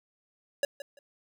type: tone with echo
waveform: square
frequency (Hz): 563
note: C#5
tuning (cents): +27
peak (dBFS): -24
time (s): 0.63-0.65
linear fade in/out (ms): 2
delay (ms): 170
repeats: 2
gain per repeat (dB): -14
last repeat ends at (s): 0.99
effects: none